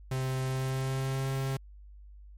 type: tone with pitch glide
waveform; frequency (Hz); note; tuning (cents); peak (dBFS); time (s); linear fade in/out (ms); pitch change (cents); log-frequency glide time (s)
45% pulse; 130.81 to 134.33; C3 to C3; 0 to +46; -29; 0.11-1.57; 5; +46; 0.43-1.28
effects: added 50 Hz sine -47 dBFS peak until 2.37 s + MP3 64 kbps

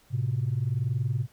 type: tone pair together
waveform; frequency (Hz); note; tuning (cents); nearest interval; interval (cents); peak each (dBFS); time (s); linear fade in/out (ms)
sine; 110 / 130.81; A2 / C3; 0 / 0; minor third; 300; -27 / -26; 0.1-1.27; 50
effects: tanh soft clip ceiling -19 dBFS + pink hiss -61 dBFS RMS until 1.32 s

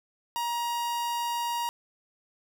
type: tone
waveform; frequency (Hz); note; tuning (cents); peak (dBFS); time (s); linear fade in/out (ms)
45% pulse; 947; A#5; +27; -28; 0.36-1.69; 0
effects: none

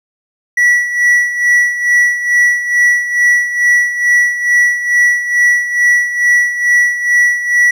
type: tone with tremolo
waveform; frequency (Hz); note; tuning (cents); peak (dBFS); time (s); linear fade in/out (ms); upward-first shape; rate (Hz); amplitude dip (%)
triangle; 1945; B6; -27; -4; 0.57-7.71; 5; sine; 2.3; 70
effects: none

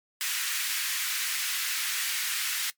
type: high-pass noise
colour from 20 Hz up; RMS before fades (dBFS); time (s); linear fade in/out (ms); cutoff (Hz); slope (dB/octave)
pink; -30; 0.21-2.7; 0; 1600; 24
effects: noise-tail reverb RT60 0.1 s tail -19 dB re dry + MP3 96 kbps

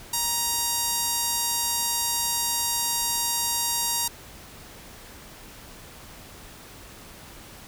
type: tone with notch filter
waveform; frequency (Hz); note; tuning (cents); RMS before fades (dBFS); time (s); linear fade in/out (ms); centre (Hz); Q
5% pulse; 940; A#5; +14; -26; 0.13-4.08; 5; 2200; 0.7
effects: pink hiss -45 dBFS RMS until 7.67 s

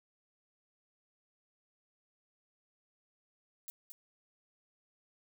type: noise with echo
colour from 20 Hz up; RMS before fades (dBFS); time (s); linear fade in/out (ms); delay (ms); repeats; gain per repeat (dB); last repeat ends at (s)
violet; -44; 3.68-3.7; 0; 220; 1; -4; 3.92
effects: none

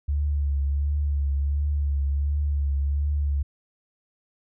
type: tone with vibrato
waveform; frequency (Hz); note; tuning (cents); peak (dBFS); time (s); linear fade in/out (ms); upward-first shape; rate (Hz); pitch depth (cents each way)
sine; 71.4; D2; -48; -21; 0.08-3.43; 10; triangle; 1.4; 49
effects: none

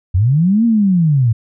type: linear two-way sweep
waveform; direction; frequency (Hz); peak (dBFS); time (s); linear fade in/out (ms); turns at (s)
sine; up then down; 82.41 to 236.7 to 107.7; -9; 0.14-1.33; 10; 0.65
effects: none

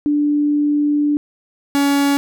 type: tone pair in turn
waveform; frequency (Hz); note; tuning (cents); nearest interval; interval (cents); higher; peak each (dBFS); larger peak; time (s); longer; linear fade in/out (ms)
sine / 45% pulse; 293.7 / 281.9; D4 / C#4; 0 / +29; minor second; 71; first; -13; neither; 0.06-1.17 / 1.75-2.17; first; 0
effects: none

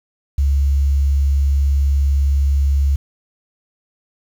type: tone with quantisation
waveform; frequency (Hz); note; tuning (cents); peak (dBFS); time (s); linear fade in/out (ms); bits
sine; 69.7; C#2; +10; -12; 0.38-2.96; 5; 7
effects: none

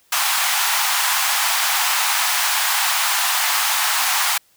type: high-pass noise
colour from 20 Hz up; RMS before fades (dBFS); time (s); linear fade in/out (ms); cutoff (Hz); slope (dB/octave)
pink; -19; 0.12-4.38; 5; 780; 48
effects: white hiss -58 dBFS RMS until 4.56 s

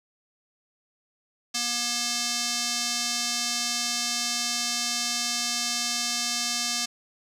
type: tone with band-pass filter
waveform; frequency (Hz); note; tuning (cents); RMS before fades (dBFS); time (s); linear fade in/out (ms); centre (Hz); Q
square; 239.3; A#3; +46; -28; 1.54-6.86; 10; 5700; 1.9
effects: none

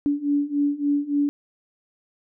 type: beating tone pair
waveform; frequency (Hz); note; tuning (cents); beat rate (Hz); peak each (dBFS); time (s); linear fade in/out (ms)
sine; 285.8 / 289.3; D4 / D4; -47 / -26; 3.5; -24 / -22; 0.06-1.29; 0
effects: none

